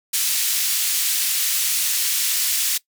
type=band-pass noise; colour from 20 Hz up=white; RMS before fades=-21 dBFS; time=0.13-2.78 s; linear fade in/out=10 ms; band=2600 to 16000 Hz; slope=12 dB/octave; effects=noise-tail reverb RT60 0.1 s tail -20 dB re dry